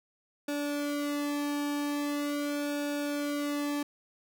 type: tone with flanger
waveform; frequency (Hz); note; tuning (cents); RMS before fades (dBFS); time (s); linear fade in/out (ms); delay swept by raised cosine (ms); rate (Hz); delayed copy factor
sawtooth; 290; D4; -22; -32; 0.48-3.83; 5; 0.97 to 1.47; 0.42; -0.95
effects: none